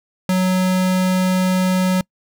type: tone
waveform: square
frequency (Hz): 185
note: F#3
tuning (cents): 0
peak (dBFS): -15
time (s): 0.29-2.01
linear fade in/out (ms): 2
effects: noise-tail reverb RT60 0.1 s tail -26 dB re dry